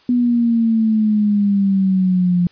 sine exponential sweep, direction down, 246.9 to 174.61 Hz, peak -12 dBFS, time 0.09-2.47 s, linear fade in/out 2 ms, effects white hiss -52 dBFS RMS until 2.51 s + resampled to 11025 Hz

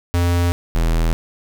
square tone pair in turn, 87 / 41.06 Hz, F2 / E1, -6 / -6 cents, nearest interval octave + minor second, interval 1300 cents, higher first, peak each -15 dBFS, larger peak neither, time 0.14-0.52 / 0.75-1.13 s, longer neither, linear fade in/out 0 ms, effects none

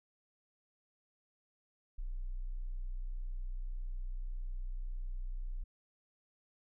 sine tone, 30.87 Hz, B0, in tune, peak -36 dBFS, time 1.98-5.64 s, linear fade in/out 10 ms, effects none

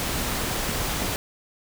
pink noise, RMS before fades -27 dBFS, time 0-1.16 s, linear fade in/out 0 ms, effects none

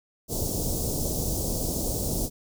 pink band-stop noise, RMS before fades -28 dBFS, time 0.28-2.3 s, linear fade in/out 50 ms, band 630 to 5400 Hz, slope 24 dB/octave, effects none

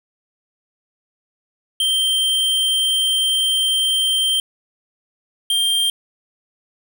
square tone pair in turn, 3141 / 3181 Hz, G7 / G7, +3 / +25 cents, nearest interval unison, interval 22 cents, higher second, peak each -16 dBFS, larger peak neither, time 1.8-4.4 / 5.5-5.9 s, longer first, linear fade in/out 2 ms, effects none

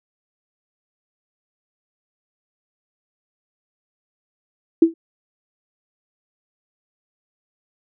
sine tone with exponential decay, 329.6 Hz, E4, in tune, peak -4 dBFS, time 4.82-4.94 s, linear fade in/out 5 ms, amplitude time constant 26 ms, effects none

